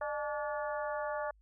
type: harmonic tone with a mistuned harmonic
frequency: 288.1 Hz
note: D4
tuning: 33 cents flat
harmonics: 2 / 3 / 4 / 5 / 6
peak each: -36 / -40 / -42 / -44 / -46 dBFS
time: 0.01-1.31 s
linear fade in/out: 5 ms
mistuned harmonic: 2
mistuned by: +73 cents
effects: added 51 Hz sine -61 dBFS peak until 1.41 s